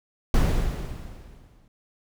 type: noise with exponential decay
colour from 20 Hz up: brown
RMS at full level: -17 dBFS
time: 0.34-1.68 s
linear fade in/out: 2 ms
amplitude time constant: 290 ms
effects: none